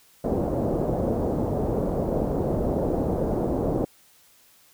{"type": "low-pass noise", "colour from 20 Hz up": "white", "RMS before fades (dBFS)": -25, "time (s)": [0.24, 3.85], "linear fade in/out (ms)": 5, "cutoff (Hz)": 590, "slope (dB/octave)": 24, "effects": ["white hiss -57 dBFS RMS until 4.73 s"]}